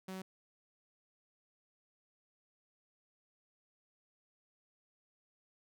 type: tone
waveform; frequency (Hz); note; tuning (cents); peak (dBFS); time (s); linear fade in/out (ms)
sawtooth; 188.3; F#3; +31; -38; 0.08-0.22; 5
effects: none